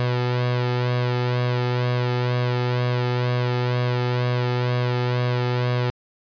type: tone with flanger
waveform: sawtooth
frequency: 123.47 Hz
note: B2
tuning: in tune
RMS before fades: -22 dBFS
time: 0-5.9 s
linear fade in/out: 0 ms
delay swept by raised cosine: 1.8 to 2.33 ms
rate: 2.1 Hz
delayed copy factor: +0.6
effects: resampled to 11025 Hz